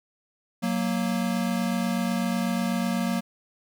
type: tone pair together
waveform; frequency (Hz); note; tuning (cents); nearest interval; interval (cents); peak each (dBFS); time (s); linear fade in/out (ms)
square; 185.01 / 233.1; F#3 / A#3; 0 / 0; major third; 400; -28 / -27; 0.62-3.21; 20
effects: none